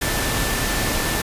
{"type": "tone in noise", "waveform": "sine", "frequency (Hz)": 1770, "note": "A6", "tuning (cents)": 10, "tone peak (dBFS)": -30, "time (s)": [0.01, 1.22], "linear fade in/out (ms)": 10, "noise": "pink", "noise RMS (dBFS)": -22, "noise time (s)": [0.01, 1.22], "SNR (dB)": -11, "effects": ["resampled to 32000 Hz"]}